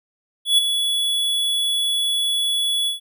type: tone with ADSR envelope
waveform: square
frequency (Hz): 3395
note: G#7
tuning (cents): +37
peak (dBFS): -11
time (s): 0.45-3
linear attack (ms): 130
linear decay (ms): 13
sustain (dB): -8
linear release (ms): 130
effects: none